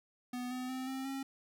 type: tone with pitch steps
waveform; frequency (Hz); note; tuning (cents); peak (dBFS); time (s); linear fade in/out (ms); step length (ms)
square; 247.7 / 253.2 / 258.8 / 264.6 / 270.4; B3 / B3 / C4 / C4 / C#4; +5 / +43 / -19 / +20 / -43; -38; 0.33-1.23; 5; 180
effects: none